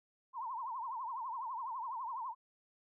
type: tone with vibrato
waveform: sine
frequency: 978 Hz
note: B5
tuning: 17 cents flat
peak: -38 dBFS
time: 0.33-2.35 s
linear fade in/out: 50 ms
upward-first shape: triangle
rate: 12 Hz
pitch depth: 210 cents each way
effects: none